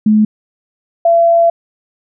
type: tone pair in turn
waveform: sine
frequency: 214 / 675.9 Hz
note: A3 / E5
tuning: -48 / +43 cents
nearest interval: octave + minor sixth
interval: 1991 cents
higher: second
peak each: -6 dBFS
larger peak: neither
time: 0.06-0.25 / 1.05-1.5 s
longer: second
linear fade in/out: 5 ms
effects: none